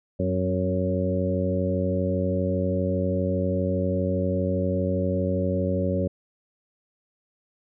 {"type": "harmonic tone with a mistuned harmonic", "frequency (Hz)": 92.5, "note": "F#2", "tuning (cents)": 0, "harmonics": [1, 2, 3, 4, 5, 6], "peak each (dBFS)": [-27, -27, -31, -33, -32, -28], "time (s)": [0.19, 6.08], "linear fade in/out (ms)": 10, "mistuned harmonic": 3, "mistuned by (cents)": -31, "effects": []}